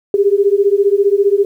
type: beating tone pair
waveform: sine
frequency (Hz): 394 / 409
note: G4 / G#4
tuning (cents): +9 / -26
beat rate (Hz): 15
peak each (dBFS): -12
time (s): 0.14-1.45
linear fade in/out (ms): 2
effects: 8-bit